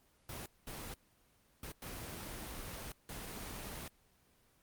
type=noise bursts at uneven times; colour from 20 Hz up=pink; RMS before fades=-45 dBFS; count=5; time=0.29-0.46 / 0.67-0.94 / 1.63-1.72 / 1.82-2.92 / 3.09-3.88 s; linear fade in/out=2 ms; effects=pink hiss -70 dBFS RMS until 4.62 s + Opus 24 kbps